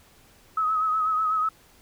sine tone with vibrato, 1276 Hz, D#6, 43 cents sharp, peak -21 dBFS, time 0.57-1.49 s, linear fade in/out 5 ms, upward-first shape triangle, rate 8.1 Hz, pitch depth 49 cents each way, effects pink hiss -56 dBFS RMS until 1.81 s

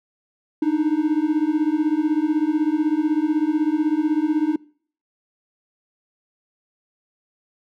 triangle beating tone pair, 299 / 315 Hz, D4 / D#4, +31 / +21 cents, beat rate 16 Hz, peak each -18 dBFS, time 0.62-4.56 s, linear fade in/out 5 ms, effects noise-tail reverb RT60 0.5 s tail -24 dB re dry

